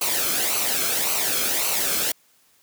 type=noise with flanger; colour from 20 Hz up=white; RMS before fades=-23 dBFS; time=0.01-2.12 s; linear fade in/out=5 ms; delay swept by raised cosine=0.57 to 1.08 ms; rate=1.8 Hz; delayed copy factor=-0.6; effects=white hiss -60 dBFS RMS until 2.62 s + high-pass 60 Hz 12 dB/octave